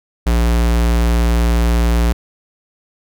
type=tone; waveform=square; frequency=58.3 Hz; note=A#1; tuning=1 cent sharp; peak=-12 dBFS; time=0.26-2.13 s; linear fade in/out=10 ms; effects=none